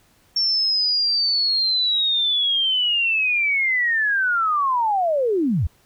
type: linear sweep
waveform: sine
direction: down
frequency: 5470 to 62.1 Hz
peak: -17 dBFS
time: 0.36-5.67 s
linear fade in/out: 5 ms
effects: pink hiss -58 dBFS RMS until 5.85 s